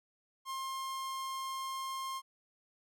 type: tone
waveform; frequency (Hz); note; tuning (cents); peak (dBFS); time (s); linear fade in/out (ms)
45% pulse; 1063; C6; +27; -37; 0.45-2.22; 50
effects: none